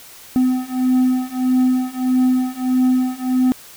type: beating tone pair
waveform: triangle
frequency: 254 / 255.6 Hz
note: B3 / C4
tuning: +49 / -40 cents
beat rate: 1.6 Hz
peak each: -16 / -15 dBFS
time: 0.36-3.52 s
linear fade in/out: 0 ms
effects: white hiss -41 dBFS RMS until 3.76 s